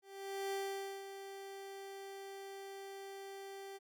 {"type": "tone with ADSR envelope", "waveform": "30% pulse", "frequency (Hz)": 392, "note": "G4", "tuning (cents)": 0, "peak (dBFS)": -34, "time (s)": [0.02, 3.79], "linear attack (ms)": 500, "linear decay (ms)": 510, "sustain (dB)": -10, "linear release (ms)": 30, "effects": []}